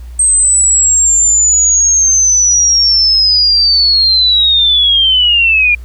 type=linear sweep; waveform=sine; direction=down; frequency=8340 to 2395 Hz; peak=-6 dBFS; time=0.19-5.75 s; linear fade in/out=5 ms; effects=added 60 Hz sine -25 dBFS peak until 5.84 s + pink hiss -47 dBFS RMS until 5.84 s